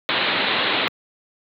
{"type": "low-pass noise", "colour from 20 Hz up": "white", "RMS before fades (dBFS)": -21, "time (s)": [0.09, 0.88], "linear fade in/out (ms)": 0, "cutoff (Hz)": 4100, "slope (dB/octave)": 96, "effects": ["high-pass 200 Hz 12 dB/octave"]}